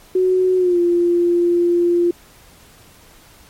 sine tone with pitch glide, 370 to 347.2 Hz, F#4 to F4, 0 to -10 cents, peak -12 dBFS, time 0.15-2.11 s, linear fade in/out 5 ms, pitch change -110 cents, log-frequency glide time 0.57-0.79 s, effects pink hiss -47 dBFS RMS until 3.49 s + MP3 64 kbps

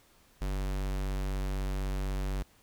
square tone, 48 Hz, G1, 36 cents flat, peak -31 dBFS, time 0.41-2.43 s, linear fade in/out 10 ms, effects pink hiss -63 dBFS RMS until 2.62 s

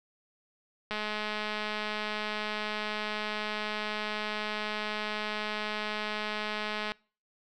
click train, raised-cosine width 0.3 ms, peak -18 dBFS, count 1275, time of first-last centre 0.91-6.919 s, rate 212 Hz, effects noise-tail reverb RT60 0.4 s tail -25 dB re dry

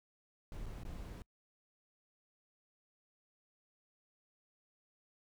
brown noise with dropouts, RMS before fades -45 dBFS, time 0.52-1.22 s, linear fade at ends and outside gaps 1 ms, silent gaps 0.66-0.664 / 0.834-0.851 s, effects noise-tail reverb RT60 0.1 s tail -26 dB re dry

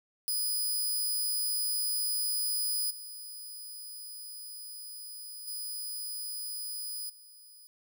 5% pulse tone with level steps, 4978 Hz, D#8, in tune, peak -22 / -35 / -29 / -45 dBFS, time 0.28-7.67 s, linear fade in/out 0 ms, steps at 2.9 / 5.47 / 7.09 s, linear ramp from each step 10 ms, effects none

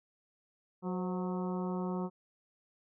harmonic tone with a mistuned harmonic, 183.1 Hz, F#3, 18 cents flat, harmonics 1 / 2 / 3 / 4 / 5 / 6 / 7, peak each -34 / -39 / -45 / -47 / -45 / -48 / -51 dBFS, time 0.82-2.1 s, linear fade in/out 50 ms, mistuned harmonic 3, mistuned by -63 cents, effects none

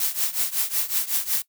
blue noise with tremolo, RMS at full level -21 dBFS, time 0-1.42 s, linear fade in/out 2 ms, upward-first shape triangle, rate 5.4 Hz, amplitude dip 90%, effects noise-tail reverb RT60 0.1 s tail -19 dB re dry

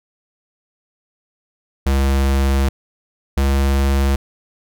square tone pair in turn, 68 / 68.51 Hz, C#2 / C#2, -33 / -20 cents, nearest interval unison, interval 13 cents, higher second, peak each -14 dBFS, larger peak neither, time 1.86-2.69 / 3.37-4.16 s, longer first, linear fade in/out 5 ms, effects none

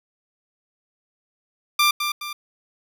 15% pulse tone with echo, 1187 Hz, D6, 18 cents sharp, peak -9 dBFS, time 1.79-1.91 s, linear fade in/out 5 ms, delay 210 ms, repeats 2, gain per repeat -7 dB, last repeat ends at 2.33 s, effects none

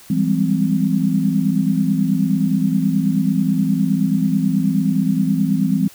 sine tone cluster, 166.5 / 195.1 / 204.5 / 260 Hz, E3 / G3 / G#3 / C4, +18 / -8 / -26 / -11 cents, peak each -20 dBFS, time 0.1-5.88 s, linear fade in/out 5 ms, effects white hiss -44 dBFS RMS until 5.94 s

